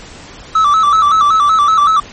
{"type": "tone with vibrato", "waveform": "triangle", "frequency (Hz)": 1230, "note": "D#6", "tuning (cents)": -20, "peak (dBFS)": -5, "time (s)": [0.55, 2], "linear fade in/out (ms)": 5, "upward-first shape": "square", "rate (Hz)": 5.3, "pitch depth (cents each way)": 93, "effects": ["pink hiss -34 dBFS RMS until 2.12 s", "MP3 32 kbps"]}